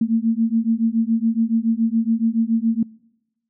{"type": "beating tone pair", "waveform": "sine", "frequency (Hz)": [223.5, 230.6], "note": ["A3", "A#3"], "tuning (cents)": [27, -19], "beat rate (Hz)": 7.1, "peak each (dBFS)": -19, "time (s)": [0.01, 2.83], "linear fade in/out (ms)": 5, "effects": ["noise-tail reverb RT60 1.0 s tail -26 dB re dry"]}